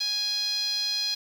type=tone with band-pass filter; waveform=10% pulse; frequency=830.6 Hz; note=G#5; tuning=in tune; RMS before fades=-28 dBFS; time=0-1.15 s; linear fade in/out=10 ms; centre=4500 Hz; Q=9.9; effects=8-bit